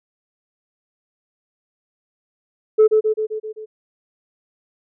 sine tone with echo, 433.3 Hz, A4, 27 cents flat, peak -6 dBFS, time 2.78-2.88 s, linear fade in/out 20 ms, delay 130 ms, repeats 6, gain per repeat -4 dB, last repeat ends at 3.66 s, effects tanh soft clip ceiling -6 dBFS

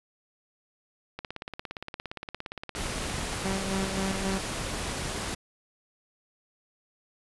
click train, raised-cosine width 0.3 ms, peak -20 dBFS, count 38, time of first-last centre 1.19-3.329 s, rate 17.3 Hz
pink noise, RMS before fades -33 dBFS, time 2.75-5.35 s, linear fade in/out 10 ms
sawtooth tone with tremolo, 192.5 Hz, G3, 31 cents flat, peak -24 dBFS, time 3.44-4.39 s, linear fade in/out 20 ms, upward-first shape square, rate 3.7 Hz, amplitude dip 45%
effects resampled to 24000 Hz

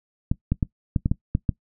clicks, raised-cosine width 5 ms, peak -8 dBFS, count 8, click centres 0.315 / 0.52 / 0.628 / 0.962 / 1.059 / 1.115 / 1.351 / 1.492 s, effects noise-tail reverb RT60 0.1 s tail -20 dB re dry

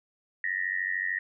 sine tone with amplitude modulation, 1871 Hz, A#6, 6 cents sharp, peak -23 dBFS, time 0.44-1.19 s, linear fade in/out 2 ms, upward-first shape sine, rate 93.4 Hz, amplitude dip 100%, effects none

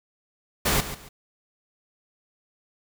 pink noise with echo, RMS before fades -22 dBFS, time 0.65-0.81 s, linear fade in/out 10 ms, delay 140 ms, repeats 2, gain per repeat -12 dB, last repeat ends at 1.09 s, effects none

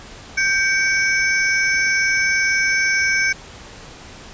square ring-modulated tone, 1915 Hz, A#6, 46 cents sharp, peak -13 dBFS, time 0.37-3.33 s, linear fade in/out 10 ms, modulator 346 Hz, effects pink hiss -39 dBFS RMS until 4.33 s + resampled to 16000 Hz

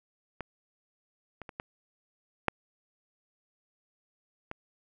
clicks, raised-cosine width 0.5 ms, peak -21 / -26 / -27 / -20 / -9 / -22 dBFS, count 6, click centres 0.407 / 1.417 / 1.492 / 1.599 / 2.483 / 4.514 s, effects none

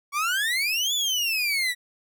30% pulse exponential two-way sweep, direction up then down, 1113 to 3520 to 1913 Hz, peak -20 dBFS, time 0.12-1.75 s, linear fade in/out 50 ms, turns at 0.94 s, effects none

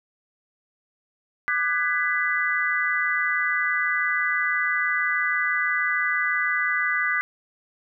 sine chord, G# half-diminished seventh, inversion second, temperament just, 1196.1 / 1495.1 / 1661.2 / 1993.5 Hz, D6 / F#6 / G#6 / B6, +31 / +18 / 0 / +16 cents, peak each -29 / -26 / -29 / -24 dBFS, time 1.48-7.21 s, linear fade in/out 0 ms, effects none

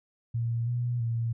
sine tone with pitch steps, 116.6 / 121.2 / 115.8 Hz, A#2 / B2 / A#2, +1 / -32 / -11 cents, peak -26 dBFS, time 0.34-1.33 s, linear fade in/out 10 ms, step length 330 ms, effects none

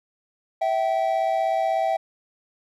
triangle tone pair together, 655 / 771.3 Hz, E5 / G5, -11 / -28 cents, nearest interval minor third, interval 283 cents, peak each -21 dBFS, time 0.61-1.97 s, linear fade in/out 10 ms, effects none

